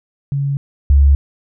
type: tone pair in turn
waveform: sine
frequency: 140 / 70 Hz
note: C#3 / C#2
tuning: +18 / +18 cents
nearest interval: octave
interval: 1200 cents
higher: first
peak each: -15 / -6 dBFS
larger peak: second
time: 0.32-0.57 / 0.9-1.15 s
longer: neither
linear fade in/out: 0 ms
effects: none

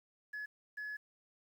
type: tone bursts at uneven times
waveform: sine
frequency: 1700 Hz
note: G#6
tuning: 40 cents sharp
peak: -38 dBFS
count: 2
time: 0.33-0.46 / 0.77-0.97 s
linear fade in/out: 10 ms
effects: tanh soft clip ceiling -37 dBFS + 11-bit

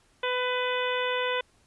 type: harmonic tone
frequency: 499.6 Hz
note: B4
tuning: 20 cents sharp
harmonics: 1 / 2 / 3 / 4 / 5 / 6 / 7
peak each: -29 / -32 / -34 / -35 / -36 / -37 / -37 dBFS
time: 0.23-1.41 s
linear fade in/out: 5 ms
effects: pink hiss -64 dBFS RMS until 1.66 s + resampled to 24000 Hz

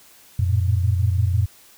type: tone cluster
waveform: sine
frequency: 89.3 / 109.2 / 115.2 Hz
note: F2 / A2 / A#2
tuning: +39 / -13 / -20 cents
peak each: -18 / -24 / -23 dBFS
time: 0.39-1.46 s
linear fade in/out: 5 ms
effects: white hiss -50 dBFS RMS until 1.77 s

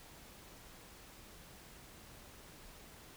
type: silence
effects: pink hiss -56 dBFS RMS until 3.16 s

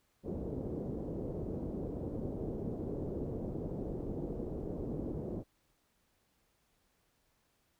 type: low-pass noise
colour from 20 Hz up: white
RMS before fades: -39 dBFS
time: 0.23-5.44 s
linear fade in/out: 50 ms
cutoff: 450 Hz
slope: 24 dB/octave
effects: pink hiss -75 dBFS RMS until 7.79 s

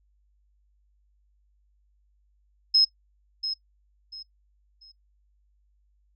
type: tone with echo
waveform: sine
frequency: 5150 Hz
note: E8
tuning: 41 cents flat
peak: -15 dBFS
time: 2.74-2.85 s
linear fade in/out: 10 ms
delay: 690 ms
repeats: 3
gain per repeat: -11 dB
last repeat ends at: 4.92 s
effects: noise-tail reverb RT60 0.1 s tail -21 dB re dry + added 50 Hz sine -63 dBFS peak until 6.15 s

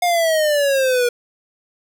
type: exponential sweep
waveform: square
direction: down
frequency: 716 to 478.1 Hz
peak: -15 dBFS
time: 0.02-1.09 s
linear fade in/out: 5 ms
effects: none

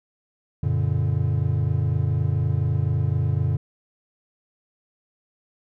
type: chord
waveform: triangle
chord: Gb augmented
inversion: none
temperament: equal with one note detuned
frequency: 92.5 / 116.54 / 144.23 Hz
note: Gb2 / Bb2 / D3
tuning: 0 / 0 / -31 cents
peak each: -22 dBFS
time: 0.63-3.57 s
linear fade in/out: 5 ms
effects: none

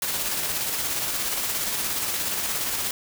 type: noise with tremolo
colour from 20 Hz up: white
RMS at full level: -26 dBFS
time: 0.02-2.91 s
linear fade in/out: 2 ms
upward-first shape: square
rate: 17 Hz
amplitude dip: 25%
effects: none

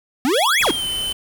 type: exponential two-way sweep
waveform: square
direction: up then down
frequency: 239.7 to 2637 to 267.6 Hz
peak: -16 dBFS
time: 0.25-0.71 s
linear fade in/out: 0 ms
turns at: 0.61 s
type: tone with pitch glide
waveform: square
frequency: 3346 to 3051 Hz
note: G#7 to G7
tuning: +12 to -48 cents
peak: -22 dBFS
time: 0.33-1.13 s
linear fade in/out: 10 ms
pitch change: -160 cents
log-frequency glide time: 0.65-0.84 s
type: noise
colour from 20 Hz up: pink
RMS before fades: -35 dBFS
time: 0.6-1.13 s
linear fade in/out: 5 ms
effects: none

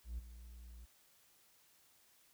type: tone with ADSR envelope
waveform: triangle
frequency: 59 Hz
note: A#1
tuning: 22 cents sharp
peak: -35 dBFS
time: 0.04-0.86 s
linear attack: 140 ms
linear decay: 19 ms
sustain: -14 dB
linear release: 16 ms
effects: tanh soft clip ceiling -34 dBFS + white hiss -69 dBFS RMS until 2.33 s

